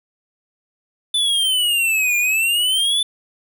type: exponential two-way sweep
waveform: square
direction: down then up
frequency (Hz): 3520 to 2403 to 3520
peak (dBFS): -16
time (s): 1.14-3.03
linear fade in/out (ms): 5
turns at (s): 2.17
effects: none